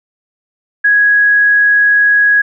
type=tone; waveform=sine; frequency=1663 Hz; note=G#6; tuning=2 cents sharp; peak=-6 dBFS; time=0.84-2.42 s; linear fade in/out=10 ms; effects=none